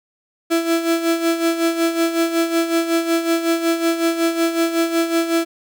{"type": "tone with tremolo", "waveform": "35% pulse", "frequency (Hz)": 332.6, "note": "E4", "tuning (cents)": 16, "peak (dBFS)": -12, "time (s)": [0.5, 5.45], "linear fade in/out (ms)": 20, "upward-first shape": "sine", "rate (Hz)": 5.4, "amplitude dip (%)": 65, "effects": []}